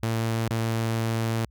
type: tone with dropouts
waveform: sawtooth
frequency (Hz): 113.4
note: A#2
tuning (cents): -47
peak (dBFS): -20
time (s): 0.03-1.45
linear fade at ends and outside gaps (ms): 0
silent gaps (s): 0.48-0.508
effects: added 60 Hz sine -53 dBFS peak until 1.5 s